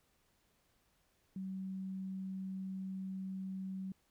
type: tone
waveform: sine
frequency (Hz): 190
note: F#3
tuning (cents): +46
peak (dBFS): -39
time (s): 1.36-3.92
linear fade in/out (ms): 2
effects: pink hiss -75 dBFS RMS until 4.1 s